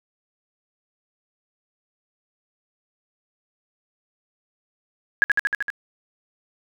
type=tone with echo; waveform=sine; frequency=1661.2 Hz; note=G#6; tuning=in tune; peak=-11 dBFS; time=5.22-5.24 s; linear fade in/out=0 ms; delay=77 ms; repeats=6; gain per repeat=-2 dB; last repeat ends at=5.702 s; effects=none